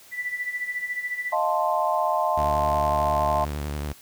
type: tone with tremolo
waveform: sine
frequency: 1975.5 Hz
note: B6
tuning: in tune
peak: -24 dBFS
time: 0.11-1.35 s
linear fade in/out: 50 ms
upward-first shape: sine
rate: 14 Hz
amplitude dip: 70%
type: chord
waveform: sine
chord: F dominant seventh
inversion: third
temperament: equal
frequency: 622.3 / 698.5 / 880 / 1046.5 Hz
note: Eb5 / F5 / A5 / C6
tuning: 0 / 0 / 0 / 0 cents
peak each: -26 dBFS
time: 1.32-3.45 s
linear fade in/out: 10 ms
type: tone with vibrato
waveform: sawtooth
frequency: 73.42 Hz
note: D2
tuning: in tune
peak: -24 dBFS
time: 2.37-3.93 s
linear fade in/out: 10 ms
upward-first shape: square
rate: 11 Hz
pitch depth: 48 cents each way
effects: white hiss -50 dBFS RMS until 4.01 s